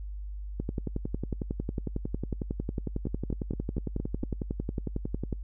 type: two click trains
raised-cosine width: 3 ms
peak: -19 / -18 dBFS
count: 6 / 53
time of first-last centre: 3.07-4.233 / 0.6-5.327 s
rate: 4.3 / 11 Hz
effects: noise-tail reverb RT60 0.1 s tail -26 dB re dry + added 50 Hz sine -35 dBFS peak until 5.43 s